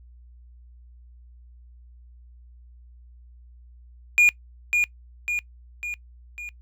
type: tone with echo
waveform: triangle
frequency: 2433 Hz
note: D#7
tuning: 39 cents flat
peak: -11 dBFS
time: 4.18-4.29 s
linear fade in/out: 0 ms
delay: 550 ms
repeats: 4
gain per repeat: -5 dB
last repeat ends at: 6.49 s
effects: noise-tail reverb RT60 0.1 s tail -22 dB re dry + added 60 Hz sine -46 dBFS peak until 6.61 s